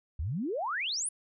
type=exponential sweep; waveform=sine; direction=up; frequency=65.7 to 10530 Hz; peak=-30 dBFS; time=0.19-1.09 s; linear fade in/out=5 ms; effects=none